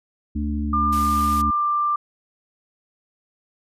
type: harmonic tone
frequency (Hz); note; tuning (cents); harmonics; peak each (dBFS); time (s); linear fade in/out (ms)
73.42; D2; 0; 1 / 3 / 4; -24 / -26 / -30; 0.35-1.51; 10
type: tone with pitch glide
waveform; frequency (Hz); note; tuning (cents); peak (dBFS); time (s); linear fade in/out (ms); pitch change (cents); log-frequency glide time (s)
sine; 1199 to 1184.5; D6 to D6; +36 to +14; -18; 0.73-1.96; 5; -22; 1.33-1.65
type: noise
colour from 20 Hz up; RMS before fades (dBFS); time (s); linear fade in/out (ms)
white; -35; 0.92-1.42; 10
effects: resampled to 32000 Hz